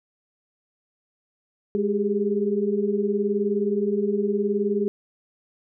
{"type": "tone cluster", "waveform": "sine", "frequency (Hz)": [207, 395, 414.2], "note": ["G#3", "G4", "G#4"], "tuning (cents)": [-5, 13, -5], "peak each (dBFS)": -25, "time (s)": [1.75, 4.88], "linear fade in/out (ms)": 0, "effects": []}